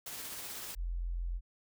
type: noise with tremolo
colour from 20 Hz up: white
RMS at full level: -42 dBFS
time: 0.06-0.75 s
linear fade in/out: 5 ms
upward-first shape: sine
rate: 16 Hz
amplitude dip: 25%
type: tone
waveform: sine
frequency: 43.22 Hz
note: F1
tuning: 17 cents flat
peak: -33 dBFS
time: 0.75-1.41 s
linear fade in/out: 50 ms
effects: none